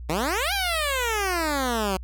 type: exponential two-way sweep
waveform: 10% pulse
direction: up then down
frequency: 144.1 to 820 to 183.6 Hz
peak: -15 dBFS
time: 0.09-1.97 s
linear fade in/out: 5 ms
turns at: 0.53 s
effects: added 60 Hz sine -34 dBFS peak until 2.03 s